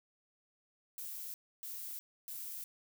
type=noise bursts; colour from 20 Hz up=violet; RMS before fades=-44 dBFS; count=3; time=0.98-2.64 s; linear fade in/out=0 ms; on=360 ms; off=290 ms; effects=none